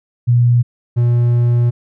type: tone pair in turn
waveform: sine / triangle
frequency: 120.8 / 119.97 Hz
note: B2 / B2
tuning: -38 / -50 cents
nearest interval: unison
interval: 12 cents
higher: first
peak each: -8 dBFS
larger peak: neither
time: 0.27-0.63 / 0.96-1.71 s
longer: second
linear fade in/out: 20 ms
effects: none